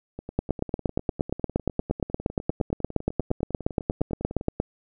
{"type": "two click trains", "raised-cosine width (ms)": 2, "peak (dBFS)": [-21, -9], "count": [43, 37], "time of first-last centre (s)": [[0.19, 4.411], [0.39, 4.601]], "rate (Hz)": [9.95, 8.55], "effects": []}